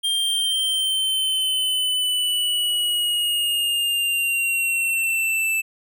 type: linear sweep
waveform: square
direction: down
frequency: 3196 to 2637 Hz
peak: -20 dBFS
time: 0.03-5.62 s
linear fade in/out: 20 ms
effects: none